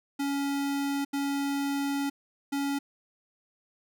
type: tone bursts at uneven times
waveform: square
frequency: 280.2 Hz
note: C#4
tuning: 19 cents sharp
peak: -28 dBFS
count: 3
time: 0.19-1.05 / 1.13-2.1 / 2.52-2.79 s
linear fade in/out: 10 ms
effects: none